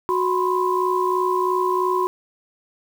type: tone cluster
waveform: sine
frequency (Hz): 367.5 / 997 / 1060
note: F#4 / B5 / C6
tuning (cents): -12 / +16 / +22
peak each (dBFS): -21 / -22 / -24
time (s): 0.09-2.07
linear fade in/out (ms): 0
effects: 7-bit